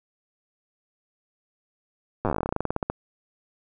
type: slowing click train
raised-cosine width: 1 ms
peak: -11 dBFS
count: 23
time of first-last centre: 2.25-2.9 s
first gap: 8 ms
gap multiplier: 1.11
effects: none